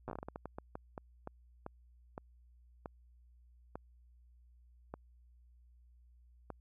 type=slowing click train; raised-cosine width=1 ms; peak=-28 dBFS; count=21; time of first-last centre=0.08-6.503 s; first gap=8 ms; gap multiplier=1.32; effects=added 60 Hz sine -60 dBFS peak until 6.6 s